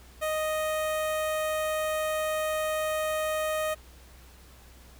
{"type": "tone with notch filter", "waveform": "sawtooth", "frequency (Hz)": 622, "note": "D#5", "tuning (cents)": -1, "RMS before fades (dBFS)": -29, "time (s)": [0.21, 3.75], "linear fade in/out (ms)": 20, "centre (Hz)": 4800, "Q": 1.4, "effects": ["added 62 Hz sine -51 dBFS peak until 4.99 s", "pink hiss -55 dBFS RMS until 4.99 s"]}